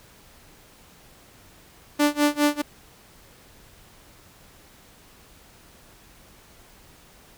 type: tone with tremolo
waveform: sawtooth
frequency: 293.7 Hz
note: D4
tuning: in tune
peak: -12 dBFS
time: 1.99-2.62 s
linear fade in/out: 10 ms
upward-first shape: sine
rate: 4.9 Hz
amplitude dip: 95%
effects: pink hiss -52 dBFS RMS until 7.37 s